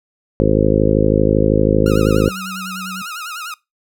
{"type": "harmonic tone", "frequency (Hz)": 52.7, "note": "G#1", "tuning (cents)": 26, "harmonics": [1, 2, 3, 4, 5, 6, 7, 8, 9, 10], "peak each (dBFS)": [-20, -20, -20, -20, -20, -20, -20, -20, -20, -20], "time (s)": [0.4, 2.29], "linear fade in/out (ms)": 0}
{"type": "tone with pitch glide", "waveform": "sine", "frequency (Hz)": [189.3, 187.67], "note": ["F#3", "F#3"], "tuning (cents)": [40, 25], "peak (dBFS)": -28, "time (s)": [1.69, 3.02], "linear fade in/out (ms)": 5, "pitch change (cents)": -15, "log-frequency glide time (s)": [2.48, 2.67]}
{"type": "tone with vibrato", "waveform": "sawtooth", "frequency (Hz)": 1333, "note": "E6", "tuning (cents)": 19, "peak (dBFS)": -22, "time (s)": [1.86, 3.54], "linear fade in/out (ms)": 2, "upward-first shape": "sine", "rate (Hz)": 10, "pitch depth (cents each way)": 130}
{"effects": ["noise-tail reverb RT60 0.2 s tail -20 dB re dry"]}